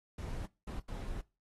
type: noise bursts at uneven times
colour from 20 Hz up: brown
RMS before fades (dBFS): -40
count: 3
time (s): 0.18-0.46 / 0.67-0.8 / 0.88-1.21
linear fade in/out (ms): 5
effects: noise-tail reverb RT60 0.3 s tail -22 dB re dry + AAC 32 kbps